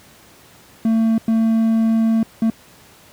triangle tone bursts at uneven times, 224.5 Hz, A3, 35 cents sharp, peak -11 dBFS, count 3, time 0.85-1.18 / 1.28-2.23 / 2.42-2.5 s, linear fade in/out 2 ms, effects pink hiss -47 dBFS RMS until 3.12 s + high-pass 80 Hz 12 dB/octave

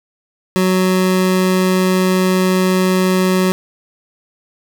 25% pulse tone, 185.5 Hz, F#3, 5 cents sharp, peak -8 dBFS, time 0.56-3.52 s, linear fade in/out 0 ms, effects none

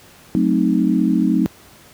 sine chord, F# diminished seventh, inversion none, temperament equal with one note detuned, 185 / 219.4 / 261.6 / 311.1 Hz, F#3 / A3 / C4 / Eb4, 0 / -5 / 0 / 0 cents, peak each -19 dBFS, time 0.35-1.46 s, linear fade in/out 0 ms, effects pink hiss -46 dBFS RMS until 1.93 s + high-pass 60 Hz 12 dB/octave

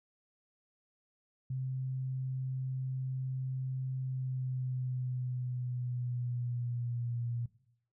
sine tone with pitch glide, 130.5 to 118.98 Hz, C3 to A#2, -4 to +36 cents, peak -33 dBFS, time 1.5-7.46 s, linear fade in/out 5 ms, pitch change -160 cents, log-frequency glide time 4-7.22 s, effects noise-tail reverb RT60 0.7 s tail -18 dB re dry

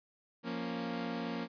sawtooth chord, Bb minor, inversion second, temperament equal, 174.61 / 233.1 / 277.2 Hz, F3 / Bb3 / Db4, 0 / 0 / 0 cents, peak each -38 / -34 / -38 dBFS, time 0.43-1.48 s, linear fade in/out 50 ms, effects resampled to 11025 Hz

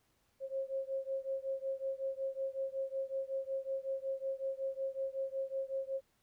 sine beating tone pair, 535 / 540.4 Hz, C5 / C#5, +38 / -44 cents, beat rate 5.4 Hz, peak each -38 / -39 dBFS, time 0.4-6.01 s, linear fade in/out 50 ms, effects pink hiss -75 dBFS RMS until 6.22 s

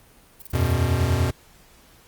violet noise bursts, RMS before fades -38 dBFS, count 7, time 0.4-0.722 s, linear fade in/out 5 ms, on 22 ms, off 28 ms
square chord, E suspended second, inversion none, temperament equal, 82.41 / 92.5 / 123.47 Hz, E2 / F#2 / B2, 0 / 0 / 0 cents, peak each -24 dBFS, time 0.53-1.31 s, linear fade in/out 10 ms
effects pink hiss -53 dBFS RMS until 2.07 s + Opus 32 kbps

